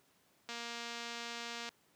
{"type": "click train", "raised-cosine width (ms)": 0.2, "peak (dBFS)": -26, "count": 283, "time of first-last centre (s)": [0.49, 1.69], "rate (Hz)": 235, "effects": ["pink hiss -70 dBFS RMS until 1.95 s", "high-pass 150 Hz 12 dB/octave"]}